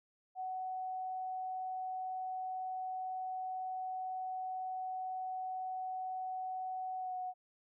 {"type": "tone with pitch glide", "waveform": "sine", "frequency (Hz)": [747, 737.1], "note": ["F#5", "F#5"], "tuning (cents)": [16, -7], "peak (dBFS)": -37, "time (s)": [0.35, 7.34], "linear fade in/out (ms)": 50, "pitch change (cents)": -23, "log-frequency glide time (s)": [6.97, 7.14], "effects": []}